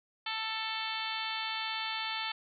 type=harmonic tone; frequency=441.9 Hz; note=A4; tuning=7 cents sharp; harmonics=2 / 3 / 4 / 5 / 6 / 7 / 8 / 9 / 10; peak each=-40 / -42 / -43 / -42 / -42 / -41 / -41 / -48 / -44 dBFS; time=0.26-2.32 s; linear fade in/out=5 ms; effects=none